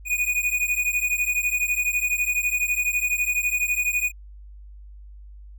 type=beating tone pair; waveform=square; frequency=2462 / 2474 Hz; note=D#7 / D#7; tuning=-19 / -10 cents; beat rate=12 Hz; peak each=-25 dBFS; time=0.05-4.12 s; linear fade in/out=50 ms; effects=added 50 Hz sine -40 dBFS peak until 5.58 s

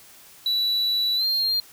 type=tone with pitch glide; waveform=triangle; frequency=3942 to 4201 Hz; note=B7 to C8; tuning=-4 to +6 cents; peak=-19 dBFS; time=0.46-1.6 s; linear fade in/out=2 ms; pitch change=+110 cents; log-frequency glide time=1.16-1.25 s; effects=white hiss -49 dBFS RMS until 1.72 s

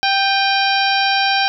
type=harmonic tone with a mistuned harmonic; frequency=784 Hz; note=G5; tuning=in tune; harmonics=1 / 2 / 3 / 4 / 5 / 6 / 7; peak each=-17 / -20 / -22 / -23 / -24 / -25 / -25 dBFS; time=0.03-1.48 s; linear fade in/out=0 ms; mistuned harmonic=3; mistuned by=+58 cents; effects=none

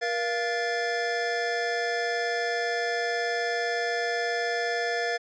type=tone cluster; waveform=square; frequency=473.9 / 692 / 1744 Hz; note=A#4 / F5 / A6; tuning=+28 / -16 / -16 cents; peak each=-31 dBFS; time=0.01-5.18 s; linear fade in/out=20 ms; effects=resampled to 16000 Hz

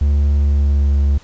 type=tone with pitch glide; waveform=triangle; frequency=71.8 to 70.49 Hz; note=D2 to C#2; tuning=-39 to +30 cents; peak=-9 dBFS; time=0.01-1.18 s; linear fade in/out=5 ms; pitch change=-31 cents; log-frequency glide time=0.34-0.89 s; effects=pink hiss -46 dBFS RMS until 1.23 s + resampled to 16000 Hz

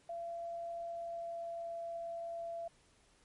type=tone with pitch glide; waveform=sine; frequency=680 to 675.3 Hz; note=F5 to E5; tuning=-46 to +42 cents; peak=-39 dBFS; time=0.09-2.68 s; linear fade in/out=5 ms; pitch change=-12 cents; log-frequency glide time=0.81-1.76 s; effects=pink hiss -68 dBFS RMS until 3.24 s + MP3 48 kbps

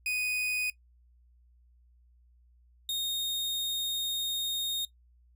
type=tone pair in turn; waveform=40% pulse; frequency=2489 / 3704 Hz; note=D#7 / A#7; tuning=0 / -12 cents; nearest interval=perfect fifth; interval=688 cents; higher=second; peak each=-28 / -28 dBFS; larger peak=neither; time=0.06-0.7 / 2.89-4.85 s; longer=second; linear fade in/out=2 ms; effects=noise-tail reverb RT60 0.1 s tail -19 dB re dry + added 60 Hz sine -59 dBFS peak until 5.35 s

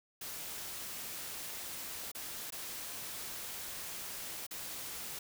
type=noise with dropouts; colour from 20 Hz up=white; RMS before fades=-43 dBFS; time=0.21-5.19 s; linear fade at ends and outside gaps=5 ms; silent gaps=2.117-2.148 / 2.505-2.522 / 4.467-4.509 s; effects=none

